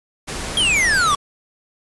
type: noise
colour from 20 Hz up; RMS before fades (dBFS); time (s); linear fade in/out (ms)
pink; -27; 0.27-1.16; 20
type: exponential sweep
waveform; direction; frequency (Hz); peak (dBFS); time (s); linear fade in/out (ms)
square; down; 3305 to 1108.7; -15; 0.57-1.15; 2
effects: resampled to 24000 Hz